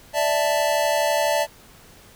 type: chord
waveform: square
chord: D suspended second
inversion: none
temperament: equal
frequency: 587.3 / 659.3 / 880 Hz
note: D5 / E5 / A5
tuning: 0 / 0 / 0 cents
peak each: -23 / -24 / -25 dBFS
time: 0.13-1.47 s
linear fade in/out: 50 ms
effects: pink hiss -49 dBFS RMS until 2.15 s